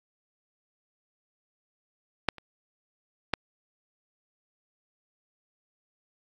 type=clicks; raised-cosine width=0.3 ms; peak=-6 / -28 / -8 dBFS; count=3; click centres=2.287 / 2.383 / 3.337 s; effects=AAC 64 kbps